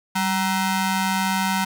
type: ring-modulated tone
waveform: sawtooth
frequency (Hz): 567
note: C#5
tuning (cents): +39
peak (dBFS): -13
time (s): 0.15-1.65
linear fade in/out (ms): 10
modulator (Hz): 373
effects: none